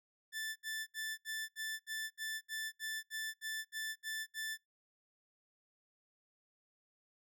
sawtooth tone bursts, 1760 Hz, A6, in tune, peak -35 dBFS, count 14, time 0.32-4.577 s, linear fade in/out 50 ms, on 240 ms, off 69 ms, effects noise-tail reverb RT60 0.2 s tail -26 dB re dry

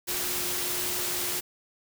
sine tone in noise, 357.8 Hz, F4, 42 cents sharp, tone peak -40 dBFS, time 0.07-1.41 s, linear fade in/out 20 ms, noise white, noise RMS -30 dBFS, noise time 0.07-1.41 s, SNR -13 dB, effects none

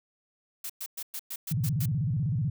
blue noise bursts, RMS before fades -36 dBFS, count 8, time 0.64-1.858 s, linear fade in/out 5 ms, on 56 ms, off 110 ms
sine tone with vibrato, 132.8 Hz, C3, 26 cents sharp, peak -25 dBFS, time 1.51-2.5 s, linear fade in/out 5 ms, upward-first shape square, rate 16 Hz, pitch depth 290 cents each way
effects none

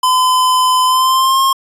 square tone with pitch glide, 1018 to 1071.1 Hz, C6 to C6, -48 to +40 cents, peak -10 dBFS, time 0.03-1.53 s, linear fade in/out 5 ms, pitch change +88 cents, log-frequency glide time 0.85-1.42 s, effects resampled to 32000 Hz

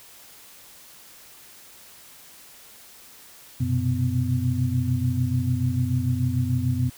sine tone cluster, 92.8 / 123.1 / 129.9 / 251.5 Hz, F#2 / B2 / C3 / B3, +6 / -5 / -12 / +32 cents, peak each -27 / -24 / -27 / -28 dBFS, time 3.6-6.9 s, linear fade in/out 10 ms, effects white hiss -48 dBFS RMS until 6.97 s

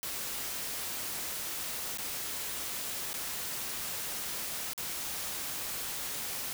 white noise with dropouts, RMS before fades -37 dBFS, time 0.03-6.53 s, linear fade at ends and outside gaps 0 ms, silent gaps 1.973-1.984 / 3.131-3.14 / 4.734-4.778 s, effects none

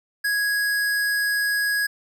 square tone, 1661.2 Hz, G#6, in tune, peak -21 dBFS, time 0.24-1.87 s, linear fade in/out 10 ms, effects none

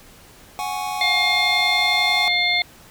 square chord, F# suspended second, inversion none, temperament equal, 740 / 830.6 / 1108.7 Hz, F#5 / G#5 / C#6, 0 / 0 / 0 cents, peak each -29 / -28 / -32 dBFS, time 0.59-2.28 s, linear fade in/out 0 ms
harmonic tone, 709 Hz, F5, 26 cents sharp, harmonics 1 / 3 / 5 / 6, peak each -27 / -19 / -22 / -25 dBFS, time 1.01-2.62 s, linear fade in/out 2 ms
effects pink hiss -47 dBFS RMS until 2.9 s

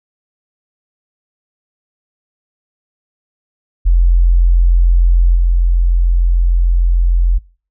sine tone with level steps, 43.34 Hz, F1, 12 cents flat, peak -6 / -8 dBFS, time 3.85-7.39 s, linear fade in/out 20 ms, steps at 5.35 s, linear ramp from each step 10 ms, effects noise-tail reverb RT60 0.4 s tail -23 dB re dry

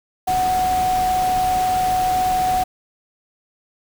sine tone in noise, 740 Hz, F#5, in tune, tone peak -16 dBFS, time 0.27-2.64 s, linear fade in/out 10 ms, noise pink, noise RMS -29 dBFS, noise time 0.27-2.64 s, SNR +10 dB, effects none

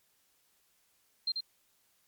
sine tone with echo, 4173 Hz, C8, 5 cents flat, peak -28 dBFS, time 1.27-1.32 s, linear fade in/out 5 ms, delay 87 ms, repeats 1, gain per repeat -4 dB, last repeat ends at 1.407 s, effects white hiss -71 dBFS RMS until 2.07 s + MP3 96 kbps

